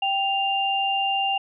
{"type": "tone pair together", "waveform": "sine", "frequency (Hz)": [784, 2794], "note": ["G5", "F7"], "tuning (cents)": [0, 0], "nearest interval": "octave + minor seventh", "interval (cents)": 2200, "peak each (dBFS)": [-23, -24], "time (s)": [0.02, 1.38], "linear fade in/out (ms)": 5, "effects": []}